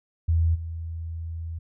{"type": "tone with level steps", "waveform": "sine", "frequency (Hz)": 82.41, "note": "E2", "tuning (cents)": 0, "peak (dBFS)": [-18, -30], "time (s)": [0.28, 1.59], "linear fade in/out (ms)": 10, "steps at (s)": 0.54, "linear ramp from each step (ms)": 20, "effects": []}